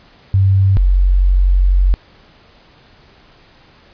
sine tone pair in turn, 96.7 / 46.06 Hz, G2 / F#1, -23 / -7 cents, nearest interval octave + minor second, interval 1284 cents, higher first, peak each -8 dBFS, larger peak neither, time 0.34-0.77 / 0.77-1.94 s, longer second, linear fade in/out 0 ms, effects pink hiss -47 dBFS RMS until 3.93 s + resampled to 11025 Hz

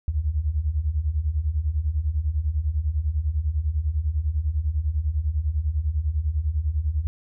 sine beating tone pair, 69.2 / 79.2 Hz, C#2 / D#2, -2 / +31 cents, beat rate 10 Hz, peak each -26 / -23 dBFS, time 0.08-7.07 s, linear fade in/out 0 ms, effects none

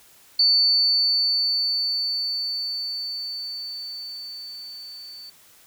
sine tone with level ramp, 4500 Hz, C#8, 25 cents sharp, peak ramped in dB -14 to -38 dBFS, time 0.39-5.3 s, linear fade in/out 5 ms, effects white hiss -53 dBFS RMS until 5.66 s

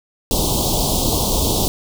pink band-stop noise, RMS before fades -18 dBFS, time 0.31-1.68 s, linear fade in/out 0 ms, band 990 to 3200 Hz, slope 48 dB/octave, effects none

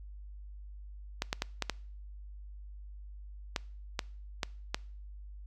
clicks, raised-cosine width 0.2 ms, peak -13 dBFS, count 9, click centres 1.221 / 1.329 / 1.421 / 1.623 / 1.697 / 3.562 / 3.992 / 4.432 / 4.745 s, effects noise-tail reverb RT60 0.5 s tail -24 dB re dry + added 50 Hz sine -44 dBFS peak until 5.46 s

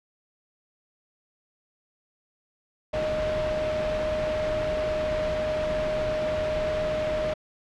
sine tone in noise, 617 Hz, D#5, 15 cents flat, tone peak -25 dBFS, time 2.93-7.34 s, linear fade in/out 10 ms, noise pink, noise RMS -32 dBFS, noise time 2.93-7.34 s, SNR +4 dB, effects low-pass 3000 Hz 12 dB/octave

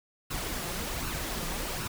pink noise with flanger, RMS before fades -34 dBFS, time 0.3-1.88 s, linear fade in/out 10 ms, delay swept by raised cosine 0.73 to 5.83 ms, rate 1.3 Hz, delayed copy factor +0.5, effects none

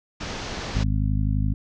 pink low-pass noise, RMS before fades -32 dBFS, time 0.2-0.84 s, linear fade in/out 10 ms, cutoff 6500 Hz, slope 48 dB/octave
harmonic tone, 51.8 Hz, G#1, 4 cents flat, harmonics 1 / 2 / 3 / 4 / 5, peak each -23 / -24 / -29 / -31 / -32 dBFS, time 0.75-1.54 s, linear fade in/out 5 ms
effects none

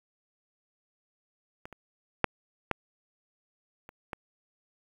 clicks, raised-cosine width 0.5 ms, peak -26 / -30 / -6 / -11 / -30 / -20 dBFS, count 6, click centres 1.655 / 1.727 / 2.243 / 2.713 / 3.891 / 4.132 s, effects 8-bit

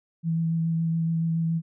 sine tone with vibrato, 164.3 Hz, E3, 5 cents flat, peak -22 dBFS, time 0.23-1.62 s, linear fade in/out 50 ms, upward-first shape sine, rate 7.1 Hz, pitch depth 13 cents each way, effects none

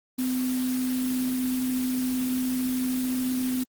sine tone in noise, 254.6 Hz, C4, 47 cents flat, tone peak -24 dBFS, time 0.18-3.64 s, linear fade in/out 10 ms, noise white, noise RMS -36 dBFS, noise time 0.18-3.64 s, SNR +9 dB, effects Opus 24 kbps

